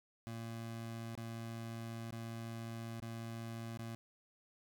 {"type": "tone with dropouts", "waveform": "25% pulse", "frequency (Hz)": 114.6, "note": "A#2", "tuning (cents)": -29, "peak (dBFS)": -39, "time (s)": [0.27, 3.95], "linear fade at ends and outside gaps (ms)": 0, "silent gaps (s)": [[1.152, 1.176], [2.108, 2.124], [3.001, 3.022], [3.774, 3.791]], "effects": []}